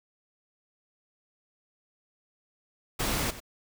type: noise with echo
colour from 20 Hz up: pink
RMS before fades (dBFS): -29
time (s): 2.99-3.31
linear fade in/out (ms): 10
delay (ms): 93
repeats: 1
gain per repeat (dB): -14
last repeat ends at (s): 3.403
effects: none